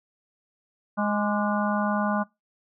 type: harmonic tone with a mistuned harmonic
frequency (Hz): 207.7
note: G#3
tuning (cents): 0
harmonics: 1 / 3 / 4 / 5 / 6 / 7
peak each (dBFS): -25 / -30 / -31 / -32 / -33 / -33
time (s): 0.97-2.24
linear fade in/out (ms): 20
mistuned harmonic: 6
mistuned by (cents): -89
effects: noise-tail reverb RT60 0.2 s tail -22 dB re dry